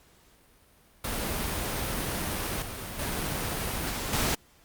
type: noise with level steps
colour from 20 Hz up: pink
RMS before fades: -31 / -37 / -31 / -33 / -27 dBFS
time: 1.04-4.35 s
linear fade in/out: 5 ms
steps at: 2.62 / 2.99 / 3.9 / 4.13 s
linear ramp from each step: 2 ms
effects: pink hiss -60 dBFS RMS until 4.64 s + Opus 48 kbps